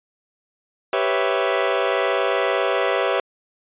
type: chord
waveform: sawtooth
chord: C# half-diminished seventh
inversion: second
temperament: equal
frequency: 392 / 493.9 / 554.4 / 659.3 Hz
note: G4 / B4 / C#5 / E5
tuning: 0 / 0 / 0 / 0 cents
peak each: -20 dBFS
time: 0.93-3.2 s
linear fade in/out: 2 ms
effects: resampled to 8000 Hz